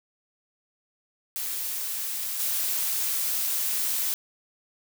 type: noise with level steps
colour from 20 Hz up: blue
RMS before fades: -31 / -27 dBFS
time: 1.36-4.14 s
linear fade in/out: 0 ms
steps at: 2.39 s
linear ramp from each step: 10 ms
effects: none